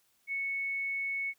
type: tone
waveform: sine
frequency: 2210 Hz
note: C#7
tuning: 6 cents flat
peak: -31 dBFS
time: 0.27-1.34 s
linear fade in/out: 50 ms
effects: white hiss -71 dBFS RMS until 1.38 s